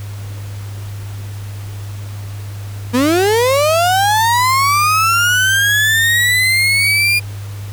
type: linear sweep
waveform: 35% pulse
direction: up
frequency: 233.1 to 2428 Hz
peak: -9 dBFS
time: 2.93-7.2 s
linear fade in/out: 20 ms
effects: added 101 Hz sine -24 dBFS peak until 7.72 s + pink hiss -38 dBFS RMS until 7.72 s